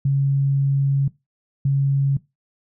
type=tone pair in turn; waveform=sine; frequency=138.2 / 138.2 Hz; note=C#3 / C#3; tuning=-5 / -5 cents; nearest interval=unison; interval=0 cents; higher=neither; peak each=-15 dBFS; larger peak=neither; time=0.05-1.08 / 1.65-2.17 s; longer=first; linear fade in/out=5 ms; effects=noise-tail reverb RT60 0.2 s tail -19 dB re dry